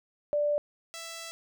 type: tone pair in turn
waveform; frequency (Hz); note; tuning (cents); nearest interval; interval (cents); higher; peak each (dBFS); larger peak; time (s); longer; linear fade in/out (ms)
sine / 5% pulse; 588 / 662.3; D5 / E5; +2 / +8; major second; 206; second; -24 / -28; first; 0.33-0.58 / 0.94-1.31; second; 0
effects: none